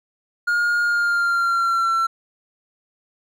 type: tone with pitch glide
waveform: triangle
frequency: 1423 to 1350.1 Hz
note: F6 to E6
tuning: +32 to +41 cents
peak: -15 dBFS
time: 0.47-2.07 s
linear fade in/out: 10 ms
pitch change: -91 cents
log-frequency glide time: 0.82-1.91 s
effects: none